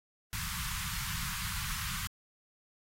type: band-stop noise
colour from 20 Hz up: pink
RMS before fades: -37 dBFS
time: 0.33-2.07 s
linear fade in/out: 0 ms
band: 180 to 1000 Hz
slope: 48 dB/octave
effects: AAC 48 kbps